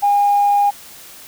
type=tone; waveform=sine; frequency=813 Hz; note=G#5; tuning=37 cents flat; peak=-10 dBFS; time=0.02-0.71 s; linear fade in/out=20 ms; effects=tanh soft clip ceiling -6 dBFS + white hiss -39 dBFS RMS until 1.27 s

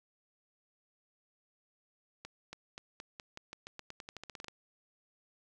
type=accelerating click train; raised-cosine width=0.2 ms; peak=-27 dBFS; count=19; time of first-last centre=2.25-4.483 s; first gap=280 ms; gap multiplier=0.89; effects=none

